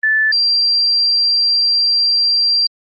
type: tone pair in turn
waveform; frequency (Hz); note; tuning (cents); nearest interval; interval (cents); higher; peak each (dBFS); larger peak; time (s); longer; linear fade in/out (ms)
sine; 1750 / 4729; A6 / D8; -10 / +11; octave + perfect fourth; 1721; second; -11; neither; 0.03-0.32 / 0.32-2.67; second; 5
effects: Opus 32 kbps